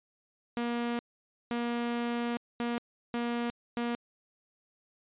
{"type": "tone bursts at uneven times", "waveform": "sawtooth", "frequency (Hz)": 237.6, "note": "A#3", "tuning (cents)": 33, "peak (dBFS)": -26, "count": 5, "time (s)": [[0.57, 0.99], [1.51, 2.37], [2.6, 2.78], [3.14, 3.5], [3.77, 3.95]], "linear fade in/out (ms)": 0, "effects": ["resampled to 8000 Hz"]}